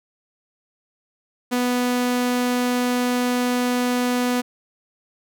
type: tone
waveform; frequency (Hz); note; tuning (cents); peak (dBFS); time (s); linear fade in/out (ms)
sawtooth; 246.9; B3; 0; -15; 1.51-4.42; 20
effects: none